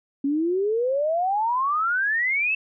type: exponential sweep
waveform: sine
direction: up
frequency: 272 to 2678 Hz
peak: -20 dBFS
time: 0.24-2.55 s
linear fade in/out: 5 ms
effects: none